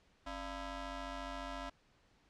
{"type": "ring-modulated tone", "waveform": "15% pulse", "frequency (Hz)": 319.8, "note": "D#4", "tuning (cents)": 48, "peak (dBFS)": -32, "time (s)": [0.26, 1.7], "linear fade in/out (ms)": 10, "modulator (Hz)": 367, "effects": ["pink hiss -70 dBFS RMS until 2.29 s", "low-pass 5000 Hz 12 dB/octave"]}